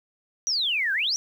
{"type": "exponential two-way sweep", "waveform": "sine", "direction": "down then up", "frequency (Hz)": [6000, 1518, 6000], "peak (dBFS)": -22, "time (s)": [0.47, 1.16], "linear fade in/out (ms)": 0, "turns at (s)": 0.93, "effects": ["9-bit"]}